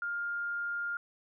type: tone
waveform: sine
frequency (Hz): 1407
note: F6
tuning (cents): +12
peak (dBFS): -32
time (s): 0.02-0.97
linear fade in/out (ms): 2
effects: none